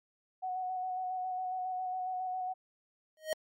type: tone with vibrato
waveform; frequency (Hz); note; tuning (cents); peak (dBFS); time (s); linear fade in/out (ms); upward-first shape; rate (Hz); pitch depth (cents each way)
sine; 740; F#5; 0; -33; 0.42-2.54; 20; square; 7.3; 16
type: tone with exponential growth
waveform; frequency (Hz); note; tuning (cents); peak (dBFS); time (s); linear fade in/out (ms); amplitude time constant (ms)
square; 626; D#5; +10; -27; 3.17-3.33; 1; 33
effects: MP3 64 kbps